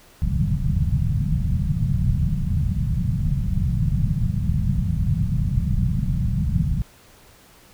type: low-pass noise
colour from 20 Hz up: white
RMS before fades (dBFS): -21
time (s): 0.22-6.82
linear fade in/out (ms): 0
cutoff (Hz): 180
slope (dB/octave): 48
effects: pink hiss -51 dBFS RMS until 7.73 s